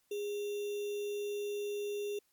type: tone with sample-and-hold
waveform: sine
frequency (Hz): 410.6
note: G#4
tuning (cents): -20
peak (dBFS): -34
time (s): 0.11-2.19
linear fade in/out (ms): 5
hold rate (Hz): 3150
effects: white hiss -74 dBFS RMS until 2.32 s + MP3 96 kbps